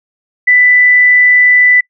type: tone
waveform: sine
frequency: 1987 Hz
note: B6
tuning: 10 cents sharp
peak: -4 dBFS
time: 0.47-1.81 s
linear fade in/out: 10 ms
effects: noise-tail reverb RT60 0.1 s tail -25 dB re dry